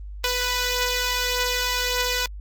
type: beating tone pair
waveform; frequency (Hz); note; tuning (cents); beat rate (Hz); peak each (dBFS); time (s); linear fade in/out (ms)
5% pulse; 493.9 / 495.6; B4 / B4; 0 / +6; 1.7; -18 / -11; 0.24-2.26; 2
effects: added 50 Hz sine -33 dBFS peak until 2.4 s + Opus 24 kbps